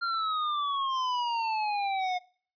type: exponential sweep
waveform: square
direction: down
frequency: 1396.9 to 719 Hz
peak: -28 dBFS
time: 0.01-2.19 s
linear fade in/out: 20 ms
effects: noise-tail reverb RT60 0.5 s tail -24 dB re dry + resampled to 11025 Hz